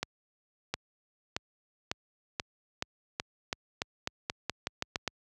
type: accelerating click train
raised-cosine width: 0.2 ms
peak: -13 dBFS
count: 16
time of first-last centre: 0.03-5.077 s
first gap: 710 ms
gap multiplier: 0.88
effects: high-pass 60 Hz 12 dB/octave